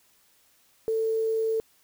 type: tone with quantisation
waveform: sine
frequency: 445.2 Hz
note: A4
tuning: 20 cents sharp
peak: -23 dBFS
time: 0.88-1.6 s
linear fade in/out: 0 ms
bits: 8
effects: white hiss -63 dBFS RMS until 1.83 s